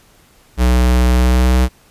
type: tone with pitch glide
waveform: square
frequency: 61.8 to 63.06 Hz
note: B1 to B1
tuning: +2 to +37 cents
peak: -10 dBFS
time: 0.57-1.69 s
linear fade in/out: 50 ms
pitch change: +35 cents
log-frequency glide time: 1.12-1.55 s
effects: pink hiss -50 dBFS RMS until 1.9 s + resampled to 32000 Hz